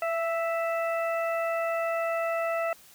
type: harmonic tone with a mistuned harmonic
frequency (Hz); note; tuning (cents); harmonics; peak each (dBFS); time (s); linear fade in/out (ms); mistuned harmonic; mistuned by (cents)
659.3; E5; 0; 1 / 2 / 3 / 4; -27 / -33 / -37 / -39; 0.02-2.73; 2; 1; +19
effects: white hiss -54 dBFS RMS until 2.94 s